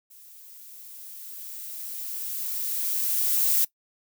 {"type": "noise with level ramp", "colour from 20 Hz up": "violet", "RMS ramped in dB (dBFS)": [-50, -21], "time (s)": [0.1, 3.65], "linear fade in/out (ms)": 10, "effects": ["noise-tail reverb RT60 0.1 s tail -21 dB re dry"]}